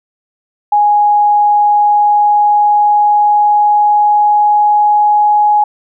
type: tone with pitch glide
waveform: sine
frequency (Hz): 830 to 836.3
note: G#5 to G#5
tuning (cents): -1 to +12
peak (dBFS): -6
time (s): 0.72-5.64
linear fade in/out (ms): 5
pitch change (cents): +13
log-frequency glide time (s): 1.64-5.52
effects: none